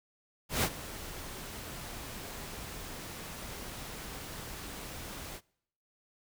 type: noise with ADSR envelope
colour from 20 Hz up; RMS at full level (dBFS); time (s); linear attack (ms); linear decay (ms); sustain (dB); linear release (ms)
pink; -27; 0.49-5.41; 140; 60; -16; 57
effects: noise-tail reverb RT60 0.7 s tail -25 dB re dry